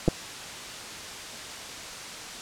clicks, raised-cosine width 2 ms, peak -8 dBFS, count 2, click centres 0.079 / 0.085 s, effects white hiss -38 dBFS RMS until 2.41 s + low-pass 7000 Hz 12 dB/octave

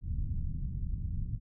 pink low-pass noise, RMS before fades -34 dBFS, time 0.01-1.4 s, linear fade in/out 50 ms, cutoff 150 Hz, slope 24 dB/octave, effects none

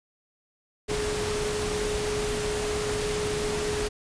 sine tone in noise, 420.3 Hz, G#4, 21 cents sharp, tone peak -28 dBFS, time 0.88-3.89 s, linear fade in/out 20 ms, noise pink, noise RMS -31 dBFS, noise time 0.88-3.89 s, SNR 0 dB, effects resampled to 22050 Hz

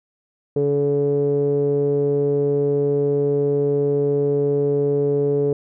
sawtooth tone with low-pass filter, 142.9 Hz, D3, 47 cents flat, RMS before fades -19 dBFS, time 0.56-5.53 s, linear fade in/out 2 ms, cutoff 450 Hz, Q 9.7, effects none

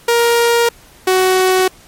sawtooth tone pair in turn, 470 / 373 Hz, A#4 / F#4, +14 / +14 cents, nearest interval major third, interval 400 cents, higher first, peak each -6 dBFS, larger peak neither, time 0.08-0.69 / 1.07-1.68 s, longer neither, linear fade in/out 5 ms, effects pink hiss -44 dBFS RMS until 1.87 s + MP3 64 kbps

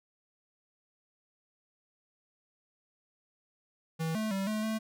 square tone with pitch steps, 161.7 / 217.5 / 194 / 215.3 / 219.7 Hz, E3 / A3 / G3 / A3 / A3, -33 / -20 / -18 / -37 / -2 cents, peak -31 dBFS, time 3.99-4.79 s, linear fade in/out 20 ms, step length 160 ms, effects none

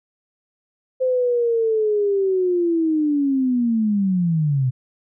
sine linear sweep, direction down, 519 to 123.8 Hz, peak -16 dBFS, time 1-4.71 s, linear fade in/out 20 ms, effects none

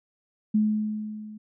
sine tone with level ramp, 213.6 Hz, G#3, 49 cents sharp, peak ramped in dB -17 to -39 dBFS, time 0.54-1.38 s, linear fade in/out 10 ms, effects none

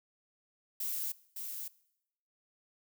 violet noise with echo, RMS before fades -36 dBFS, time 0.8-1.12 s, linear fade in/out 5 ms, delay 560 ms, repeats 1, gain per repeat -5 dB, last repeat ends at 1.68 s, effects noise-tail reverb RT60 0.8 s tail -21 dB re dry

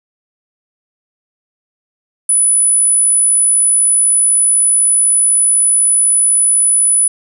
sine tone, 9956 Hz, D#9, in tune, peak -8 dBFS, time 2.29-7.08 s, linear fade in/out 5 ms, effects none

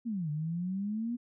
sine exponential two-way sweep, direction down then up, 245.1 to 146.83 to 245.1 Hz, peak -31 dBFS, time 0.05-1.17 s, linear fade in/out 20 ms, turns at 0.3 s, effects none

